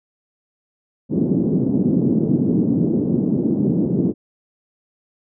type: band-pass noise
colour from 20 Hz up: pink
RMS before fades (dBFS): -18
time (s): 1.09-4.14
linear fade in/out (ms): 50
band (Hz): 160 to 340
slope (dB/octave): 24
effects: none